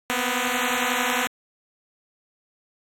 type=beating tone pair; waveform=5% pulse; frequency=243 / 254 Hz; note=B3 / B3; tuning=-28 / +49 cents; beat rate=11 Hz; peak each=-14 dBFS; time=0.1-1.27 s; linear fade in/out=0 ms; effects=AAC 48 kbps